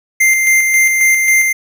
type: tone with tremolo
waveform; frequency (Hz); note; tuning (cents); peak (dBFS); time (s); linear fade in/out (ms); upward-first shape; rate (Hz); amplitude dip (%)
square; 2093; C7; 0; -8; 0.2-1.53; 10; square; 3.7; 35
effects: none